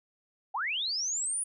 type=linear sweep; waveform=sine; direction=up; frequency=710 to 9956 Hz; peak=-29 dBFS; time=0.54-1.44 s; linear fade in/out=10 ms; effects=none